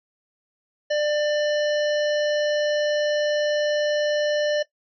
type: harmonic tone with a mistuned harmonic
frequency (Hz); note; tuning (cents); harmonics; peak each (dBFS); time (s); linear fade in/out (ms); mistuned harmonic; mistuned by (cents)
595; D5; +22; 1 / 3 / 5 / 7 / 9 / 10; -20 / -30 / -34 / -37 / -39 / -40; 0.9-4.63; 10; 10; -58
effects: noise-tail reverb RT60 0.1 s tail -18 dB re dry